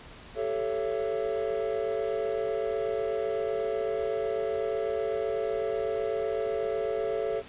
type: chord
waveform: triangle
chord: A dominant seventh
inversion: third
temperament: equal with one note detuned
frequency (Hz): 392 / 440 / 554.4 / 672.3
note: G4 / A4 / C#5 / E5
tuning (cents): 0 / 0 / 0 / +34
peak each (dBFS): -33 / -28 / -32 / -33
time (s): 0.35-7.43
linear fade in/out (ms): 50
effects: pink hiss -48 dBFS RMS until 7.48 s + resampled to 8000 Hz